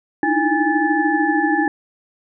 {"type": "tone cluster", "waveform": "sine", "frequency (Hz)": [300.3, 313.4, 334, 819, 1740], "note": ["D4", "D#4", "E4", "G#5", "A6"], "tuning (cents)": [39, 13, 23, -24, -20], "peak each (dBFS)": [-22, -21, -23, -20, -21], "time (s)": [0.23, 1.68], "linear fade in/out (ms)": 2, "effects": []}